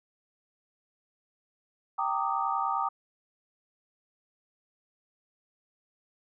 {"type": "chord", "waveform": "sine", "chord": "Eb major seventh", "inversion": "first", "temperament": "equal with one note detuned", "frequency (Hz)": [784, 916.8, 1174.7, 1244.5], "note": ["G5", "Bb5", "D6", "Eb6"], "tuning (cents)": [0, -29, 0, 0], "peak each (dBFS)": -32, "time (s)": [1.98, 2.89], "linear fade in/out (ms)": 10, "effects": []}